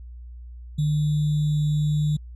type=tone with sample-and-hold; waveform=sine; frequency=150.2 Hz; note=D3; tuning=39 cents sharp; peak=-19 dBFS; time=0.78-2.17 s; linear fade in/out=10 ms; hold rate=3675 Hz; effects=added 60 Hz sine -37 dBFS peak until 2.35 s + resampled to 24000 Hz